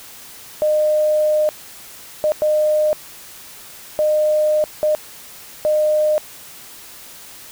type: tone bursts at uneven times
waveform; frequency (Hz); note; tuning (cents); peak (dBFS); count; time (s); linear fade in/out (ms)
sine; 610; D#5; -34; -13; 6; 0.62-1.49 / 2.24-2.32 / 2.42-2.93 / 3.99-4.64 / 4.83-4.95 / 5.65-6.18; 0
effects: white hiss -39 dBFS RMS until 7.51 s